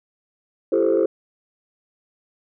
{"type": "chord", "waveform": "sine", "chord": "A minor seventh", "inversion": "second", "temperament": "equal with one note detuned", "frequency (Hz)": [337.1, 392, 440, 523.3], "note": ["E4", "G4", "A4", "C5"], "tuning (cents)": [39, 0, 0, 0], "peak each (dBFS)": -20, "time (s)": [0.72, 1.06], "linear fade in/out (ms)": 5, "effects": ["tanh soft clip ceiling -10 dBFS"]}